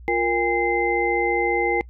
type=tone cluster; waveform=sine; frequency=352 / 466.5 / 811 / 2074 Hz; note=F4 / A#4 / G#5 / C7; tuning=+14 / +1 / -41 / -16 cents; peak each=-24 dBFS; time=0.08-1.81 s; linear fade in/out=0 ms; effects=noise-tail reverb RT60 0.1 s tail -25 dB re dry + added 60 Hz sine -39 dBFS peak until 1.89 s